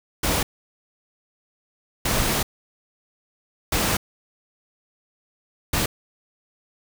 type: noise bursts at uneven times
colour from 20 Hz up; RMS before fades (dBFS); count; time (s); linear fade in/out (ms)
pink; -22; 4; 0.23-0.43 / 2.05-2.43 / 3.72-3.97 / 5.73-5.86; 5
effects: none